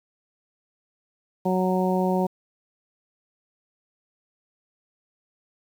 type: harmonic tone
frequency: 185 Hz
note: F#3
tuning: in tune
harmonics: 1 / 2 / 3 / 4 / 5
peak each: -23 / -26 / -28 / -29 / -30 dBFS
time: 1.45-2.27 s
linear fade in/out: 10 ms
effects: 8-bit